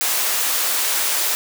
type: high-pass noise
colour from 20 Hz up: white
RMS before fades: -20 dBFS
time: 0.01-1.35 s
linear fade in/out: 0 ms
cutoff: 490 Hz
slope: 12 dB/octave
effects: none